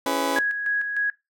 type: chord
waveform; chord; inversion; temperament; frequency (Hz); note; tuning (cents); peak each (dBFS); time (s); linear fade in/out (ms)
20% pulse; C# minor seventh; none; just; 277.2 / 332.6 / 415.8 / 498.9; C#4 / E4 / G#4 / B4; 0 / +16 / +2 / +17; -21 / -26 / -27 / -23; 0.06-0.39; 2
type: tone with tremolo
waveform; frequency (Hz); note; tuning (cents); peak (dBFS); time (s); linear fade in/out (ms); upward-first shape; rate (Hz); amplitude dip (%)
sine; 1661.2; G#6; 0; -20; 0.36-1.1; 2; square; 3.3; 45
effects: noise-tail reverb RT60 0.2 s tail -19 dB re dry